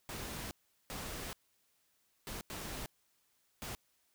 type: noise bursts at uneven times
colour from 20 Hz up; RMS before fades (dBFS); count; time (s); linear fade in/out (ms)
pink; -43; 5; 0.09-0.51 / 0.9-1.33 / 2.27-2.41 / 2.5-2.86 / 3.62-3.75; 0
effects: white hiss -75 dBFS RMS until 4.14 s